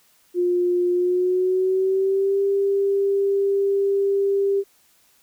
sine tone with pitch glide, 355 to 396.2 Hz, F4 to G4, +28 to +18 cents, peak -17 dBFS, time 0.34-4.64 s, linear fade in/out 50 ms, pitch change +190 cents, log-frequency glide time 0.92-2.41 s, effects white hiss -59 dBFS RMS until 5.22 s

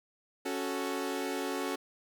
sawtooth chord, F# minor, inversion second, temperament equal, 277.2 / 370 / 440 Hz, C#4 / F#4 / A4, 0 / 0 / 0 cents, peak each -32 / -33 / -34 dBFS, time 0.45-1.76 s, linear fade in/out 10 ms, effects none

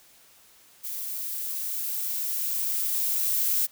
violet noise with level ramp, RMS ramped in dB -34 to -24 dBFS, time 0.83-3.67 s, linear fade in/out 20 ms, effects white hiss -56 dBFS RMS until 3.71 s

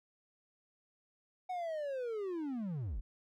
triangle linear sweep, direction down, 747 to 32.34 Hz, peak -34 dBFS, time 1.49-3.01 s, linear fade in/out 10 ms, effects none

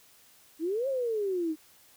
sine exponential two-way sweep, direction up then down, 304.1 to 554.4 to 304.1 Hz, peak -27 dBFS, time 0.59-1.56 s, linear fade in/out 50 ms, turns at 0.88 s, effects white hiss -59 dBFS RMS until 1.96 s

